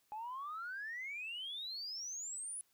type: exponential sweep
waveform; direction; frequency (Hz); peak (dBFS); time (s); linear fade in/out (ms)
sine; up; 830 to 10200; -40; 0.12-2.61; 0
effects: tanh soft clip ceiling -37 dBFS + white hiss -75 dBFS RMS until 2.73 s